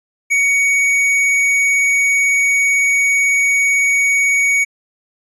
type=tone with hard clipping; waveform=sine; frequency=2241 Hz; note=C#7; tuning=18 cents sharp; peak=-13 dBFS; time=0.3-4.65 s; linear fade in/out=20 ms; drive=9 dB; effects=resampled to 24000 Hz